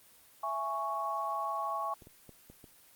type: chord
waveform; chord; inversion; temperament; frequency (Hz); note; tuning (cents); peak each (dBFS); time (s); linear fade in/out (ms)
sine; C# minor; first; just; 665.2 / 831.5 / 1108.7; E5 / G#5 / C#6; +16 / +2 / 0; -39 / -37 / -34; 0.43-1.94; 5
type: clicks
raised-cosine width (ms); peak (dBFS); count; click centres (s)
2; -37; 5; 2.022 / 2.071 / 2.293 / 2.5 / 2.642
effects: white hiss -60 dBFS RMS until 2.95 s + Opus 24 kbps